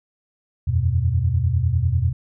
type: chord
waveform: sine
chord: E suspended second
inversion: none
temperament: equal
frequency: 82.41 / 92.5 / 123.47 Hz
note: E2 / F#2 / B2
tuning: 0 / 0 / 0 cents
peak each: -21 dBFS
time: 0.67-2.13 s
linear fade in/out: 10 ms
effects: none